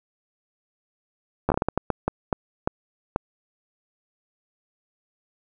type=slowing click train; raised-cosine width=1 ms; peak=-7 dBFS; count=13; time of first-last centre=1.49-3.161 s; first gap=12 ms; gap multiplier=1.4; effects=none